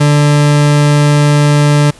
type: tone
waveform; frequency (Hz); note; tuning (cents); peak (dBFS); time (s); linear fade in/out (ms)
40% pulse; 146.83; D3; 0; -5; 0-1.91; 10
effects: pink hiss -39 dBFS RMS until 1.99 s + resampled to 24000 Hz